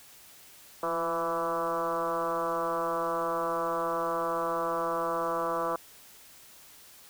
sine tone with frequency modulation, 832 Hz, G#5, 3 cents sharp, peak -27 dBFS, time 0.83-5.76 s, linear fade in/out 2 ms, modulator 165 Hz, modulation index 2.8, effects white hiss -53 dBFS RMS until 7.09 s

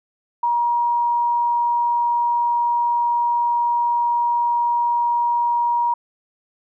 sine tone, 951 Hz, A#5, 34 cents sharp, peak -16 dBFS, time 0.43-5.94 s, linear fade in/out 5 ms, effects none

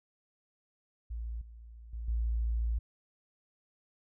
sine tone with level steps, 57 Hz, A#1, 38 cents flat, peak -35 / -47 / -36 / -28 dBFS, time 1.1-2.79 s, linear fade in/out 10 ms, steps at 1.41 / 1.93 / 2.08 s, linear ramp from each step 5 ms, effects none

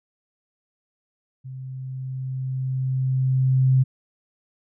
sine tone with level ramp, 130.8 Hz, C3, in tune, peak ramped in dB -33 to -13 dBFS, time 1.44-3.84 s, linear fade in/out 20 ms, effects none

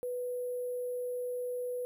sine tone with sample-and-hold, 494.6 Hz, B4, 3 cents sharp, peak -33 dBFS, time 0.03-1.85 s, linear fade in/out 0 ms, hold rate 11025 Hz, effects none

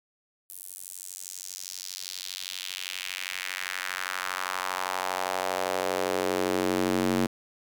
square tone with high-pass filter sweep, 46.25 Hz, F#1, in tune, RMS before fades -31 dBFS, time 0.49-7.27 s, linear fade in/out 10 ms, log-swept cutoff 11000 to 240 Hz, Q 1.9, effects none

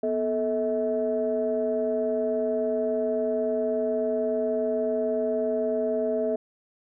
sine tone cluster, 246.4 / 436.5 / 643 Hz, B3 / A4 / E5, -4 / -14 / -43 cents, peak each -30 / -26 / -26 dBFS, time 0.03-6.36 s, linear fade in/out 5 ms, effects tanh soft clip ceiling -15 dBFS

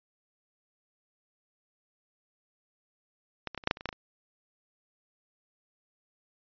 clicks, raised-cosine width 0.3 ms, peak -17 / -22 / -18 / -30 / -8 / -8 / -27 / -25 / -15 / -17 / -28 dBFS, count 11, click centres 3.473 / 3.547 / 3.577 / 3.638 / 3.674 / 3.711 / 3.771 / 3.809 / 3.857 / 3.89 / 3.928 s, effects resampled to 11025 Hz

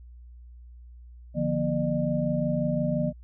sine tone cluster, 148.3 / 174.1 / 240.3 / 602 Hz, D3 / F3 / B3 / D5, +17 / -5 / -47 / +43 cents, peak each -29 dBFS, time 1.34-3.13 s, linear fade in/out 50 ms, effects added 60 Hz sine -44 dBFS peak until 3.23 s

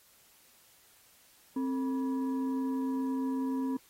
sine tone with frequency modulation, 264 Hz, C4, 16 cents sharp, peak -29 dBFS, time 1.56-3.77 s, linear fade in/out 5 ms, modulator 711 Hz, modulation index 0.42, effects white hiss -62 dBFS RMS until 3.89 s + AAC 48 kbps

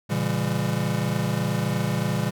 square chord, A# diminished seventh, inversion none, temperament just, 116.54 / 139.85 / 167.82 / 201.4 Hz, A#2 / C#3 / E3 / G3, 0 / +16 / +31 / +47 cents, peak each -29 dBFS, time 0.09-2.31 s, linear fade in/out 20 ms, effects none

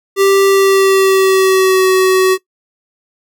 square tone with pitch glide, 392 to 375.6 Hz, G4 to F#4, 0 to +26 cents, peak -8 dBFS, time 0.16-2.38 s, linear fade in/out 50 ms, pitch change -74 cents, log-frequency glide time 0.46-1.87 s, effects noise-tail reverb RT60 0.1 s tail -18 dB re dry

